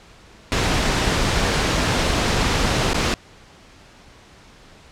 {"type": "noise with dropouts", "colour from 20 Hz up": "pink", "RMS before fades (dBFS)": -19, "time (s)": [0.52, 3.14], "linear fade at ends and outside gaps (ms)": 0, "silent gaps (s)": [2.933, 2.944], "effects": ["pink hiss -47 dBFS RMS until 4.91 s", "low-pass 6000 Hz 12 dB/octave"]}